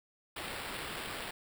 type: noise with sample-and-hold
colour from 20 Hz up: white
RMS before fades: -41 dBFS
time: 0.36-1.31 s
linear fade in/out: 5 ms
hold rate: 6300 Hz
effects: none